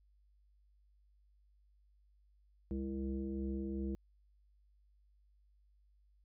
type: tone with frequency modulation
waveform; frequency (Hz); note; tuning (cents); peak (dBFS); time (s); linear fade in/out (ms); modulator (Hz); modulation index
sine; 200.8; G3; +42; -36; 2.71-3.95; 0; 133; 1.3
effects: added 50 Hz sine -66 dBFS peak until 6.24 s